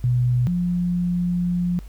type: tone pair in turn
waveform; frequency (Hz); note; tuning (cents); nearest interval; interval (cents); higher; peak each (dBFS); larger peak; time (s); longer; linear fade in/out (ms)
sine; 123.47 / 176.59; B2 / F3; 0 / +19; tritone; 619; second; -16 / -19; first; 0.04-0.47 / 0.47-1.79; second; 0
effects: added 50 Hz sine -35 dBFS peak until 1.88 s + pink hiss -54 dBFS RMS until 1.88 s